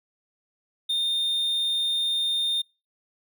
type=tone; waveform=triangle; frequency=3639 Hz; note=A#7; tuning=42 cents flat; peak=-21 dBFS; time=0.89-2.62 s; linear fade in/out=10 ms; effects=noise-tail reverb RT60 0.3 s tail -26 dB re dry